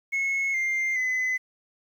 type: tone with pitch steps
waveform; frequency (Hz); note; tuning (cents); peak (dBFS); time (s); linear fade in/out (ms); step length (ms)
sine; 2183 / 2101 / 2023; C#7 / C7 / B6; -27 / +7 / +41; -21; 0.12-1.38; 20; 420
effects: tanh soft clip ceiling -22 dBFS + 9-bit